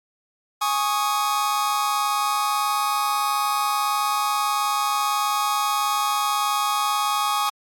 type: chord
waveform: 45% pulse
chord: Ab suspended fourth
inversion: none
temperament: just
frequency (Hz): 830.6 / 1107.5 / 1245.9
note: Ab5 / Db6 / Eb6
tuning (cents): 0 / -2 / +2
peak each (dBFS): -25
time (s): 0.61-7.5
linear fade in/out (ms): 10
effects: AAC 64 kbps